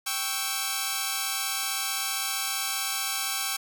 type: chord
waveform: 5% pulse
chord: C# diminished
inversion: second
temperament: equal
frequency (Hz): 784 / 1108.7 / 1318.5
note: G5 / C#6 / E6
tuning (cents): 0 / 0 / 0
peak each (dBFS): -20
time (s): 0.06-3.57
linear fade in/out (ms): 10
effects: none